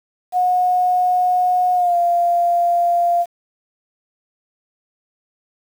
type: tone with pitch glide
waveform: sine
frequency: 726 to 694 Hz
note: F#5 to F5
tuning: -33 to -11 cents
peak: -13 dBFS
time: 0.32-3.26 s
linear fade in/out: 50 ms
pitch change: -78 cents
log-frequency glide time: 1.74-1.96 s
effects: 7-bit